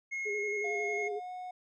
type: tone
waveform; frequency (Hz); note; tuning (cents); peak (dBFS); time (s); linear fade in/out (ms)
triangle; 2160; C#7; -45; -32; 0.11-1.09; 20
type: tone with vibrato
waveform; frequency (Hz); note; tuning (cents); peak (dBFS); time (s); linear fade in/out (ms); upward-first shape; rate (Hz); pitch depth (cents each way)
sine; 414.1; G#4; -5; -34; 0.25-1.2; 20; square; 11; 34
type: tone with pitch glide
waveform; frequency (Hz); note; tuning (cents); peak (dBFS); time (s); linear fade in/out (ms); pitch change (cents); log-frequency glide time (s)
triangle; 698.5 to 730.7; F5 to F#5; 0 to -22; -37; 0.64-1.51; 5; +78; 0.94-1.31
effects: resampled to 22050 Hz